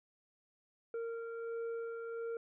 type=tone with frequency modulation; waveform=sine; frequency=460.8 Hz; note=A#4; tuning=20 cents flat; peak=-38 dBFS; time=0.94-2.37 s; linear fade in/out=2 ms; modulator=923 Hz; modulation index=0.51; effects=none